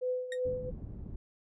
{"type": "tone with tremolo", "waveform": "sine", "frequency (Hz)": 504, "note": "B4", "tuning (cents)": 35, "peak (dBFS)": -28, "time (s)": [0.01, 0.71], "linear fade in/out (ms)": 20, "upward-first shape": "triangle", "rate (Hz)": 2.8, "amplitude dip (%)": 75}
{"type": "tone with exponential decay", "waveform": "35% pulse", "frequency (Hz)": 1864.7, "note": "A#6", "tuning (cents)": 0, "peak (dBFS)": -33, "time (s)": [0.32, 0.4], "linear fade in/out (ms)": 2, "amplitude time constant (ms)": 16}
{"type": "low-pass noise", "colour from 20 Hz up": "pink", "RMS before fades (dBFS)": -42, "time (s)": [0.45, 1.16], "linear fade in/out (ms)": 5, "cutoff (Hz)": 200, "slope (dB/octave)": 12}
{"effects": ["resampled to 24000 Hz"]}